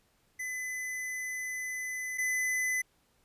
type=tone pair in turn; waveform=square; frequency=2013 / 2013 Hz; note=B6 / B6; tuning=+33 / +33 cents; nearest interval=unison; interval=0 cents; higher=neither; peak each=-35 / -29 dBFS; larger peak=second; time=0.39-2.18 / 2.18-2.82 s; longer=first; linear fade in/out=10 ms; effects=pink hiss -70 dBFS RMS until 3.24 s + resampled to 32000 Hz